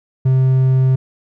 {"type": "tone", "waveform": "triangle", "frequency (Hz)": 130.81, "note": "C3", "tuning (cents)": 0, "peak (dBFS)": -8, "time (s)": [0.25, 0.96], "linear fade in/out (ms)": 10, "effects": []}